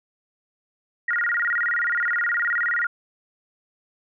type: tone with vibrato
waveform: sine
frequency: 1636 Hz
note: G#6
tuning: 26 cents flat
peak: -20 dBFS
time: 1.08-2.87 s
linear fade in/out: 5 ms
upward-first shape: square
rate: 19 Hz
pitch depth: 250 cents each way
effects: none